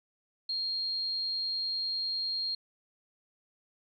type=tone; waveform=sine; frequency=4230 Hz; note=C8; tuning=18 cents sharp; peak=-30 dBFS; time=0.49-2.55 s; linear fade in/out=5 ms; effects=none